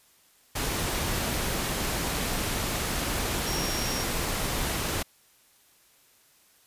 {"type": "tone in noise", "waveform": "sine", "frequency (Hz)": 5588, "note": "F8", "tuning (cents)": 0, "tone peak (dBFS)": -34, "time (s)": [3.46, 4.04], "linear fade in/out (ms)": 10, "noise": "pink", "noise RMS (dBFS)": -29, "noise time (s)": [0.55, 5.03], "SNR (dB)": -8, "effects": ["white hiss -61 dBFS RMS until 6.66 s", "resampled to 32000 Hz"]}